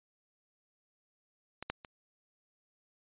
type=clicks; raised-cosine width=0.3 ms; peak=-24 / -17 / -30 dBFS; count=3; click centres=1.626 / 1.7 / 1.848 s; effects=resampled to 8000 Hz